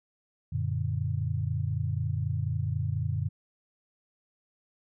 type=chord; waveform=sine; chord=Gb augmented; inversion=none; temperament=equal; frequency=92.5 / 116.54 / 146.83 Hz; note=Gb2 / Bb2 / D3; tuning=0 / 0 / 0 cents; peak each=-31 / -31 / -32 dBFS; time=0.52-3.29 s; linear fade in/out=10 ms; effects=none